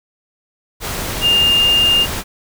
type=tone in noise; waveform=sine; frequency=2812 Hz; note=F7; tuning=11 cents sharp; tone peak=-10 dBFS; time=1.21-2.07 s; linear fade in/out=50 ms; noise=pink; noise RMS=-23 dBFS; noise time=0.8-2.24 s; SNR=+10 dB; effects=none